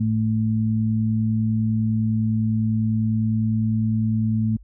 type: tone pair together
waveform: sine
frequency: 110.1 / 220 Hz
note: A2 / A3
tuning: +2 / 0 cents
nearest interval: octave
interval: 1198 cents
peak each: -21 dBFS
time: 0-4.57 s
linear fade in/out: 10 ms
effects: added 50 Hz sine -43 dBFS peak until 4.63 s